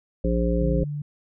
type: harmonic tone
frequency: 58.5 Hz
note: A#1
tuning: 7 cents sharp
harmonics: 1 / 3 / 5 / 7 / 9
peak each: -23 / -25 / -29 / -30 / -27 dBFS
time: 0.24-0.84 s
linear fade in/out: 5 ms
type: tone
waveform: sine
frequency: 146.83 Hz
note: D3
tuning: in tune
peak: -27 dBFS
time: 0.61-1.02 s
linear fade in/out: 5 ms
effects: none